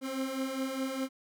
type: beating tone pair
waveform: 30% pulse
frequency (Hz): 261.6 / 266.5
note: C4 / C4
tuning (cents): 0 / +32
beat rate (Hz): 4.9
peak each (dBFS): -35 / -31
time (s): 0.01-1.09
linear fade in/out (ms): 50
effects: none